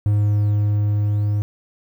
triangle tone with level ramp, 103.83 Hz, G#2, in tune, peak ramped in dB -12 to -15 dBFS, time 0.06-1.42 s, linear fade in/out 0 ms, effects 9-bit

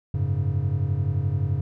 triangle chord, F# suspended second, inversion none, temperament just, 92.5 / 104.06 / 138.75 Hz, F#2 / G#2 / C#3, 0 / +4 / +2 cents, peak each -24 dBFS, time 0.14-1.61 s, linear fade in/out 5 ms, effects none

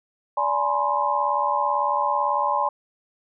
sine tone cluster, 582 / 841 / 974 / 1052 Hz, D5 / G#5 / B5 / C6, -16 / +22 / -24 / +9 cents, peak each -28 / -24 / -26 / -24 dBFS, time 0.37-2.69 s, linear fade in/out 5 ms, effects none

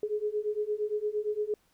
sine beating tone pair, 416.7 / 425.4 Hz, G#4 / G#4, +6 / +42 cents, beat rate 8.7 Hz, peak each -32 / -31 dBFS, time 0.03-1.54 s, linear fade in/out 2 ms, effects pink hiss -69 dBFS RMS until 1.73 s

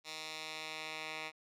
10% pulse tone with band-pass filter sweep, 156.7 Hz, D#3, 13 cents sharp, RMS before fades -44 dBFS, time 0.04-1.32 s, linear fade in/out 50 ms, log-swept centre 4200 to 2500 Hz, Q 1.3, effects none

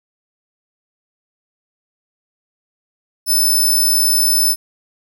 5% pulse tone, 5274 Hz, E8, in tune, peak -6 dBFS, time 3.26-4.56 s, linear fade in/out 50 ms, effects none

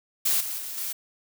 blue noise with level steps, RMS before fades -23 / -32 / -35 / -31 dBFS, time 0.25-0.93 s, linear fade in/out 10 ms, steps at 0.4 / 0.58 / 0.77 s, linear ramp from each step 10 ms, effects none

